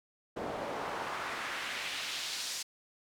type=noise with band-pass filter sweep; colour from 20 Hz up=pink; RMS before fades=-38 dBFS; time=0.36-2.63 s; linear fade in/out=10 ms; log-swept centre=500 to 5900 Hz; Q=1.2; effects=none